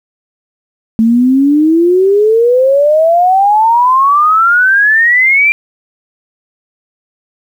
sine exponential sweep, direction up, 220 to 2391 Hz, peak -5 dBFS, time 0.99-5.52 s, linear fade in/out 0 ms, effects 7-bit

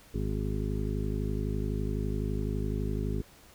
harmonic tone, 51.91 Hz, G#1, in tune, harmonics 1 / 2 / 3 / 4 / 5 / 7 / 8, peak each -32 / -35 / -37 / -38 / -39 / -40 / -41 dBFS, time 0.14-3.22 s, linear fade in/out 5 ms, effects pink hiss -56 dBFS RMS until 3.54 s

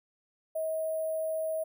sine tone with sample-and-hold, 636 Hz, D#5, 38 cents sharp, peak -29 dBFS, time 0.55-1.64 s, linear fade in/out 10 ms, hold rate 11025 Hz, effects none

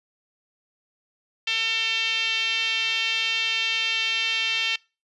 5% pulse tone with band-pass filter, 449.7 Hz, A4, 38 cents sharp, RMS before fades -25 dBFS, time 1.47-4.76 s, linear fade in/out 5 ms, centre 2900 Hz, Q 3.1, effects noise-tail reverb RT60 0.3 s tail -23 dB re dry + resampled to 24000 Hz

